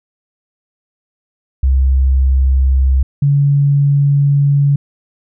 sine tone pair in turn, 66.2 / 141.78 Hz, C2 / C#3, +21 / +39 cents, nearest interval octave + minor second, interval 1318 cents, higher second, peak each -8 dBFS, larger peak neither, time 1.63-3.03 / 3.22-4.76 s, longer second, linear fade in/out 5 ms, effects none

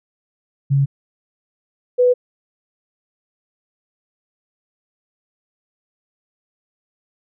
sine tone pair in turn, 138.59 / 495.5 Hz, C#3 / B4, 0 / +6 cents, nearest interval octave + minor seventh, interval 2206 cents, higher second, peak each -12 / -10 dBFS, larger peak second, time 0.7-0.86 / 1.98-2.14 s, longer neither, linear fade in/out 20 ms, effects none

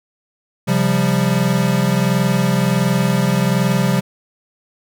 square chord, C suspended fourth, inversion none, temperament equal with one note detuned, 133.95 / 174.61 / 196 Hz, C3 / F3 / G3, +41 / 0 / 0 cents, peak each -19 dBFS, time 0.67-4.01 s, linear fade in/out 20 ms, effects none

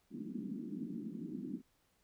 pink band-pass noise, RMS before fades -43 dBFS, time 0.1-1.62 s, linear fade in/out 50 ms, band 180 to 320 Hz, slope 48 dB/octave, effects pink hiss -75 dBFS RMS until 2.03 s

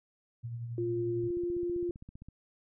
sine tone with tremolo, 117.7 Hz, A#2, 17 cents sharp, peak -34 dBFS, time 0.43-1.29 s, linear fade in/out 20 ms, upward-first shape triangle, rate 11 Hz, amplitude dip 45%
sine tone, 349.2 Hz, F4, in tune, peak -30 dBFS, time 0.78-1.91 s, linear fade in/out 2 ms
click train, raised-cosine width 5 ms, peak -35 dBFS, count 17, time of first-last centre 1.24-2.286 s, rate 15.3 Hz
effects none

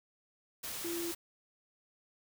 sine tone in noise, 340.1 Hz, F4, 46 cents flat, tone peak -36 dBFS, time 0.84-1.12 s, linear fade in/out 10 ms, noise white, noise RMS -41 dBFS, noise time 0.63-1.15 s, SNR +2 dB, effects none

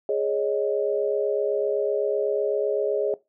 sine chord, Ab suspended fourth, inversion none, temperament equal, 415.3 / 554.4 / 622.3 Hz, Ab4 / Db5 / Eb5, 0 / 0 / 0 cents, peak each -24 / -26 / -28 dBFS, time 0.09-3.14 s, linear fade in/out 2 ms, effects noise-tail reverb RT60 0.2 s tail -19 dB re dry

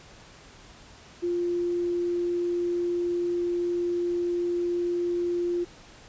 sine tone, 349.2 Hz, F4, in tune, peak -24 dBFS, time 1.22-5.65 s, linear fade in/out 20 ms, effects pink hiss -50 dBFS RMS until 6.08 s + resampled to 16000 Hz

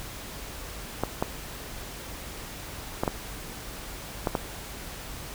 clicks, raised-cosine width 1 ms, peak -10 dBFS, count 6, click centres 1.036 / 1.225 / 3.035 / 3.078 / 4.272 / 4.352 s, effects added 50 Hz sine -45 dBFS peak until 5.34 s + pink hiss -40 dBFS RMS until 5.34 s

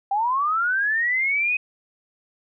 sine linear sweep, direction up, 773 to 2531 Hz, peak -19 dBFS, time 0.11-1.57 s, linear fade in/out 5 ms, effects none

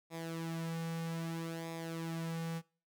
sawtooth tone with flanger, 164.81 Hz, E3, in tune, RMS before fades -40 dBFS, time 0.1-2.62 s, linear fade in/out 50 ms, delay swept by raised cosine 0.67 to 3.17 ms, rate 0.62 Hz, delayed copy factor -0.65, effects noise-tail reverb RT60 0.4 s tail -23 dB re dry

